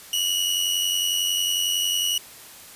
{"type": "tone pair together", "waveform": "sawtooth", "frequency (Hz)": [2869, 2960], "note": ["F7", "F#7"], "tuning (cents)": [46, 0], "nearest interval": "minor second", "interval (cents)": 54, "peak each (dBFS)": -21, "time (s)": [0.13, 2.18], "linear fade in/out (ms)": 2, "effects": ["white hiss -44 dBFS RMS until 2.75 s", "resampled to 32000 Hz"]}